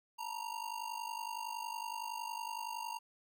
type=ring-modulated tone; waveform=square; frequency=929 Hz; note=A#5; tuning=6 cents flat; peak=-37 dBFS; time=0.18-2.99 s; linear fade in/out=20 ms; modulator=25.4 Hz; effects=13-bit